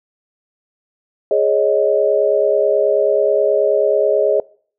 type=chord; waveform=sine; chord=Ab suspended fourth; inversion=none; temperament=just; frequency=415.3 / 553.7 / 623 Hz; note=Ab4 / Db5 / Eb5; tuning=0 / -2 / +2 cents; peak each=-16 dBFS; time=1.31-4.4 s; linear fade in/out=2 ms; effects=noise-tail reverb RT60 0.5 s tail -23 dB re dry